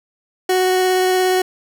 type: tone with vibrato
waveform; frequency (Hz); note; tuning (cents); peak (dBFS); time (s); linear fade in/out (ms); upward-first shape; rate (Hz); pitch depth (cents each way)
30% pulse; 370; F#4; 0; -11; 0.49-1.42; 5; sine; 17; 8
effects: none